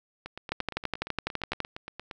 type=two click trains; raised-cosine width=0.3 ms; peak=-22 / -12 dBFS; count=17 / 14; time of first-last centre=0.26-2.112 / 0.52-1.603 s; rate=8.64 / 12 Hz; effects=none